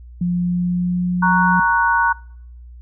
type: tone with pitch glide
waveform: sine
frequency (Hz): 176.4 to 178.86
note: F3 to F3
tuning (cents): +18 to +42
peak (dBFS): -16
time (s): 0.21-1.6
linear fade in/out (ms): 5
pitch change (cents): +24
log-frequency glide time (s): 0.31-1.07
type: chord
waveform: sine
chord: F# major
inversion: first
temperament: equal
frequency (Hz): 932.3 / 1108.7 / 1480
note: A#5 / C#6 / F#6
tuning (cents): 0 / 0 / 0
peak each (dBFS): -16 / -21 / -17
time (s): 1.22-2.13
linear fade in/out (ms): 10
effects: noise-tail reverb RT60 0.7 s tail -26 dB re dry + added 60 Hz sine -36 dBFS peak until 2.81 s